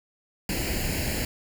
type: noise with comb filter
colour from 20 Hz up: pink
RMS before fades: -28 dBFS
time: 0.49-1.25 s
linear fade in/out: 2 ms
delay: 0.42 ms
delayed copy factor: +0.75
effects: none